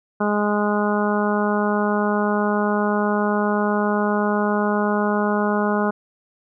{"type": "harmonic tone", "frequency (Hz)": 207.7, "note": "G#3", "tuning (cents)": 0, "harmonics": [1, 2, 3, 4, 5, 6, 7], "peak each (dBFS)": [-21, -24, -26, -27, -28, -29, -29], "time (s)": [0.2, 5.91], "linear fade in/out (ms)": 10, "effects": []}